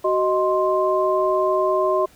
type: tone cluster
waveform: sine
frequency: 375.1 / 624 / 1049 Hz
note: F#4 / D#5 / C6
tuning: +24 / +5 / +4 cents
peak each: -21 / -20 / -22 dBFS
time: 0.04-2.06 s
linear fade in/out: 10 ms
effects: pink hiss -52 dBFS RMS until 2.15 s